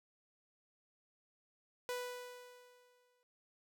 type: tone with exponential decay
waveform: sawtooth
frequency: 493.9 Hz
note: B4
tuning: in tune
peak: -33 dBFS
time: 1.89-3.23 s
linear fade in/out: 0 ms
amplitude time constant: 290 ms
effects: none